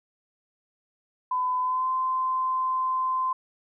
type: tone with pitch glide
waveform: sine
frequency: 1008 to 1034.5 Hz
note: B5 to C6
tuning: +35 to -20 cents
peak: -23 dBFS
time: 1.31-3.33 s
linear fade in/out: 5 ms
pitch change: +45 cents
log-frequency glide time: 1.6-1.89 s
effects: none